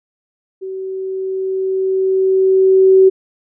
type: tone with level ramp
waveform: sine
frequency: 380.2 Hz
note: F#4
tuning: 47 cents sharp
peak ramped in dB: -23 to -4 dBFS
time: 0.61-3.1 s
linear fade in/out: 20 ms
effects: none